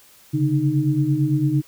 sine tone cluster, 136.3 / 145.2 / 308 Hz, C#3 / D3 / D#4, -29 / -19 / -17 cents, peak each -21 dBFS, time 0.33-1.62 s, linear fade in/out 20 ms, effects white hiss -51 dBFS RMS until 1.67 s

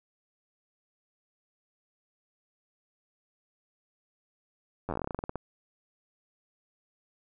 slowing click train, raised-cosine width 1 ms, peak -19 dBFS, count 17, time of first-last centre 4.89-5.357 s, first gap 10 ms, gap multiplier 1.13, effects none

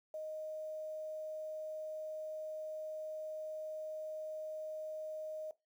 sine tone with quantisation, 622.3 Hz, D#5, in tune, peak -40 dBFS, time 0.14-5.51 s, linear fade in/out 2 ms, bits 11, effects noise-tail reverb RT60 0.2 s tail -18 dB re dry

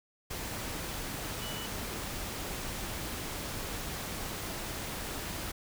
sine tone in noise, 2960 Hz, F#7, in tune, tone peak -43 dBFS, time 1.41-1.67 s, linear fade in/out 10 ms, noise pink, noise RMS -38 dBFS, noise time 0.3-5.52 s, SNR -8 dB, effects none

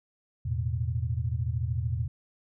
sine chord, E suspended fourth, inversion none, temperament equal, 82.41 / 110 / 123.47 Hz, E2 / A2 / B2, 0 / 0 / 0 cents, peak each -31 dBFS, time 0.45-2.08 s, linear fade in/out 10 ms, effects none

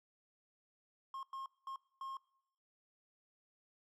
triangle tone bursts at uneven times, 1073 Hz, C6, 43 cents sharp, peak -40 dBFS, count 4, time 1.14-1.23 / 1.33-1.46 / 1.67-1.76 / 2.01-2.17 s, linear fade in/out 2 ms, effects noise-tail reverb RT60 0.8 s tail -23 dB re dry

